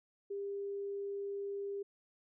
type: tone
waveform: sine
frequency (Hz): 400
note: G4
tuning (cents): +35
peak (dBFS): -37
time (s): 0.3-1.83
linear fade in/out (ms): 10
effects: none